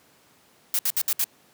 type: noise bursts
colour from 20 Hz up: blue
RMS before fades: -23 dBFS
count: 5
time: 0.74-1.242 s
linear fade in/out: 2 ms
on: 50 ms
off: 63 ms
effects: pink hiss -58 dBFS RMS until 1.53 s + high-pass 150 Hz 12 dB/octave